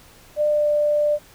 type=tone with pitch glide; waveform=sine; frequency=598 to 593.2 Hz; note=D5 to D5; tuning=+31 to +17 cents; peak=-16 dBFS; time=0.36-1.19 s; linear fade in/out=50 ms; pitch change=-14 cents; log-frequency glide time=0.49-0.68 s; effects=pink hiss -49 dBFS RMS until 1.34 s